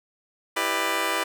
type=chord; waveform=10% pulse; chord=E minor seventh; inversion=none; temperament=just; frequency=329.6 / 395.6 / 494.4 / 593.3 Hz; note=E4 / G4 / B4 / D5; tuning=0 / +16 / +2 / +18 cents; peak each=-22 dBFS; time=0.56-1.24 s; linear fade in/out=10 ms; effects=none